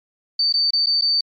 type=tone with dropouts; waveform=sine; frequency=4577 Hz; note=D8; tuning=45 cents flat; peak=-15 dBFS; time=0.39-1.21 s; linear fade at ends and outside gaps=5 ms; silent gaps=0.526-0.538 / 0.707-0.732 / 0.861-0.868 / 1.012-1.02 s; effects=MP3 64 kbps